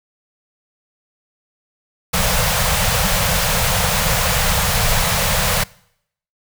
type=band-stop noise; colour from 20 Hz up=pink; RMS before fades=-17 dBFS; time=2.13-5.64 s; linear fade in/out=10 ms; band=200 to 460 Hz; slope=96 dB/octave; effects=noise-tail reverb RT60 0.7 s tail -23 dB re dry